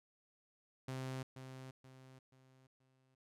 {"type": "tone with echo", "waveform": "sawtooth", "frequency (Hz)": 130.81, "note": "C3", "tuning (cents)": 0, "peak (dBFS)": -37, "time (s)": [0.88, 1.23], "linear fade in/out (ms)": 5, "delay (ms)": 480, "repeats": 4, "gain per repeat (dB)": -8, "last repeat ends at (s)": 3.15, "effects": ["low-pass 11000 Hz 12 dB/octave"]}